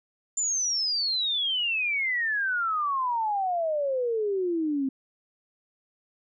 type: exponential sweep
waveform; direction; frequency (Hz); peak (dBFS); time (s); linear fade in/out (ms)
sine; down; 7250 to 261.6; -24; 0.37-4.89; 5
effects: none